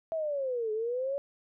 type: linear two-way sweep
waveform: sine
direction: down then up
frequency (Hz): 659.3 to 423.8 to 568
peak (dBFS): -29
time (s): 0.12-1.18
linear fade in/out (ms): 0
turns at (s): 0.72
effects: none